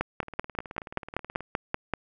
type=two click trains; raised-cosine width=0.5 ms; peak=-11 / -24 dBFS; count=11 / 23; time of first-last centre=0.01-1.937 / 0.23-1.406 s; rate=5.19 / 18.7 Hz; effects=none